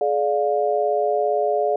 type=chord; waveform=sine; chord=D diminished; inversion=second; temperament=just; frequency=422.9 / 587.3 / 704.8 Hz; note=Ab4 / D5 / F5; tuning=+31 / 0 / +16 cents; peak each=-22 dBFS; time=0.01-1.76 s; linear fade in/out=2 ms; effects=none